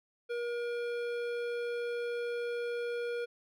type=tone with hard clipping; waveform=triangle; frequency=476.7 Hz; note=A#4; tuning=39 cents sharp; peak=-35 dBFS; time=0.29-3.26 s; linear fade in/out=20 ms; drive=17 dB; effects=none